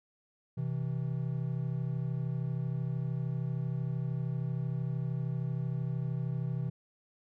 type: tone pair together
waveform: triangle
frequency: 128.61 / 161.6 Hz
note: C3 / E3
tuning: -29 / -34 cents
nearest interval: major third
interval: 395 cents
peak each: -31 / -33 dBFS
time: 0.57-6.7 s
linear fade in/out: 10 ms
effects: none